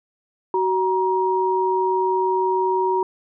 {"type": "tone pair together", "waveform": "sine", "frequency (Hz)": [375.4, 946], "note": ["F#4", "A#5"], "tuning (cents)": [25, 25], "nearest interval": "octave + major third", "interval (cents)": 1600, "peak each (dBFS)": -20, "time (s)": [0.54, 3.03], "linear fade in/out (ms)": 2, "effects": []}